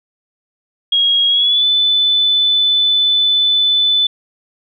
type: tone with pitch glide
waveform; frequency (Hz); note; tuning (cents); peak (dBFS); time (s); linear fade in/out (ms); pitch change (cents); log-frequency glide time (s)
sine; 3287 to 3503; G#7 to A7; -19 to -8; -10; 0.92-4.07; 5; +111; 1.29-1.66
effects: none